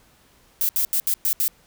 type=noise bursts at uneven times; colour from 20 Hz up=violet; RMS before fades=-21 dBFS; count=6; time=0.61-0.69 / 0.76-0.85 / 0.93-1 / 1.07-1.14 / 1.25-1.33 / 1.4-1.48 s; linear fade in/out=0 ms; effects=pink hiss -57 dBFS RMS until 1.66 s